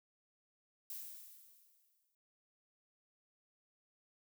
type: noise with exponential decay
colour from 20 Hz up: violet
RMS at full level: -44 dBFS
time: 0.9-2.15 s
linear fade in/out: 1 ms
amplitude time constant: 270 ms
effects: none